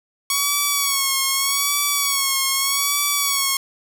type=tone with vibrato; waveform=5% pulse; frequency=1114 Hz; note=C#6; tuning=8 cents sharp; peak=-6 dBFS; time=0.3-3.57 s; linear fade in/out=2 ms; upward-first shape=sine; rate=0.82 Hz; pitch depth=56 cents each way; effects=none